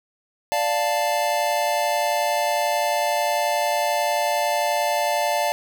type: chord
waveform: square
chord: D minor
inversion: none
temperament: equal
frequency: 587.3 / 698.5 / 880 Hz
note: D5 / F5 / A5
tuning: 0 / 0 / 0 cents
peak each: -25 dBFS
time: 0.52-5.52 s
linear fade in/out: 0 ms
effects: none